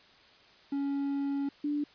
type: tone pair in turn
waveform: triangle / sine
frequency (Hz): 279.7 / 292.8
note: C#4 / D4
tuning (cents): +16 / -5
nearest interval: minor second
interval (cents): 79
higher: second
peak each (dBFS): -27 / -28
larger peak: first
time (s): 0.72-1.49 / 1.64-1.84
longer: first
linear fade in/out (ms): 5
effects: white hiss -58 dBFS RMS until 1.94 s + resampled to 11025 Hz